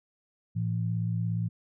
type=tone pair together; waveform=sine; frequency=111.69 / 168.9 Hz; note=A2 / E3; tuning=+26 / +42 cents; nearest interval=perfect fifth; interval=716 cents; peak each=-28 / -31 dBFS; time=0.55-1.49 s; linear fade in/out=20 ms; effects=none